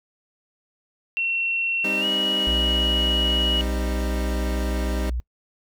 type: tone with pitch glide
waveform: sine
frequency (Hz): 2719 to 2914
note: F7 to F#7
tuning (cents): -47 to -27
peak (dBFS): -21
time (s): 1.17-3.61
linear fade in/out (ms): 0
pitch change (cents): +120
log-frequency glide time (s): 2-2.05
type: chord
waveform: 25% pulse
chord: C minor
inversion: second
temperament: equal with one note detuned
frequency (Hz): 198.28 / 261.6 / 311.1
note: G3 / C4 / Eb4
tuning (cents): +20 / 0 / 0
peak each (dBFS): -27 / -30 / -28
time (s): 1.84-5.1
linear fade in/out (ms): 5
type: tone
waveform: sine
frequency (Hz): 60.1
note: B1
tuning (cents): -46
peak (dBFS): -23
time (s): 2.47-5.2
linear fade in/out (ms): 0
effects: noise-tail reverb RT60 0.1 s tail -24 dB re dry